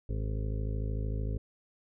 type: harmonic tone with a mistuned harmonic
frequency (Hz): 53.3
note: G#1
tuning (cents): +46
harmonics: 1 / 2 / 3 / 4 / 5 / 7 / 8 / 9 / 10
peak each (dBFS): -32 / -35 / -44 / -46 / -46 / -50 / -46 / -53 / -52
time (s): 0.09-1.38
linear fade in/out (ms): 5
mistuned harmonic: 10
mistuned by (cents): -17
effects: none